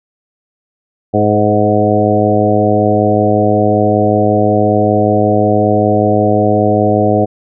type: harmonic tone with a mistuned harmonic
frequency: 105.3 Hz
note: G#2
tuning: 24 cents sharp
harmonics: 1 / 2 / 3 / 4 / 5 / 6 / 7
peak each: -16 / -16 / -16 / -16 / -16 / -16 / -16 dBFS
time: 1.13-7.26 s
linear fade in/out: 20 ms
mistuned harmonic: 5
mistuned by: -21 cents
effects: none